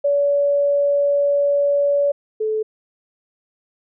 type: tone pair in turn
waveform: sine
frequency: 570 / 434.2 Hz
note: C#5 / A4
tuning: +48 / -23 cents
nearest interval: perfect fourth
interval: 471 cents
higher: first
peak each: -14 / -18 dBFS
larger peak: first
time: 0.04-2.12 / 2.4-2.63 s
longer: first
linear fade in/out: 10 ms
effects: none